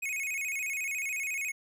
square tone with vibrato, 2345 Hz, D7, 3 cents flat, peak -32 dBFS, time 0.02-1.52 s, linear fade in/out 10 ms, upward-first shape square, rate 14 Hz, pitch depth 120 cents each way, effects none

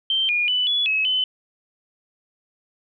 sine tone with pitch steps, 3131 / 2433 / 2987 / 3410 / 2570 / 3032 Hz, G7 / D#7 / F#7 / G#7 / E7 / F#7, -3 / -39 / +16 / +45 / -45 / +42 cents, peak -18 dBFS, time 0.1-1.24 s, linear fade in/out 2 ms, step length 190 ms, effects none

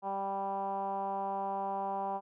10% pulse tone with low-pass filter, 196 Hz, G3, in tune, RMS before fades -35 dBFS, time 0.02-2.21 s, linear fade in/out 50 ms, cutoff 870 Hz, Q 8.3, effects none

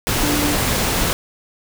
sine tone in noise, 293.7 Hz, D4, in tune, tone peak -20 dBFS, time 0.23-0.55 s, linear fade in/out 0 ms, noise pink, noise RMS -19 dBFS, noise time 0.07-1.13 s, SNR -4 dB, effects none

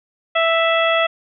harmonic tone with a mistuned harmonic, 659.3 Hz, E5, in tune, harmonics 1 / 2 / 3 / 4 / 5, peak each -17 / -20 / -22 / -23 / -24 dBFS, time 0.35-1.07 s, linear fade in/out 10 ms, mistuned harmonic 5, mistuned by +18 cents, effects none

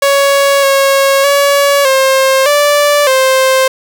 sawtooth tone with pitch steps, 558 / 548 / 565 / 532 / 583 / 525 Hz, C#5 / C#5 / C#5 / C5 / D5 / C5, +11 / -20 / +33 / +29 / -13 / +6 cents, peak -3 dBFS, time 0.02-3.68 s, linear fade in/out 5 ms, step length 610 ms, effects none

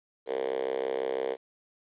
5% pulse tone with high-pass filter, 66 Hz, C2, 16 cents sharp, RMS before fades -31 dBFS, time 0.26-1.37 s, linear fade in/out 50 ms, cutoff 450 Hz, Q 5.7, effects resampled to 8000 Hz + 10-bit

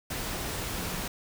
sine tone in noise, 177.8 Hz, F3, 31 cents sharp, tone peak -39 dBFS, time 0.77-1 s, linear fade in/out 5 ms, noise pink, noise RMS -34 dBFS, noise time 0.1-1.08 s, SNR -8 dB, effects none

